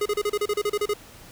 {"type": "tone bursts", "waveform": "square", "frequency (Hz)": 415.3, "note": "G#4", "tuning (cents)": 0, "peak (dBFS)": -22, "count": 12, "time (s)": [0.01, 0.937], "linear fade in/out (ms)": 5, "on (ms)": 47, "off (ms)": 33, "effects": ["pink hiss -47 dBFS RMS until 1.31 s"]}